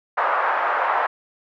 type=band-pass noise; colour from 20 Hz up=white; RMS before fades=-21 dBFS; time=0.17-1.07 s; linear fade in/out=10 ms; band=610 to 1400 Hz; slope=24 dB/octave; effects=none